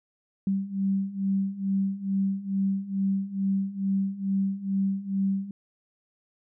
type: beating tone pair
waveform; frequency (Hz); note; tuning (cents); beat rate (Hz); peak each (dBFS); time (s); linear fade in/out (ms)
sine; 193.4 / 195.7; G3 / G3; -23 / -3; 2.3; -29 / -26; 0.47-5.51; 2
effects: none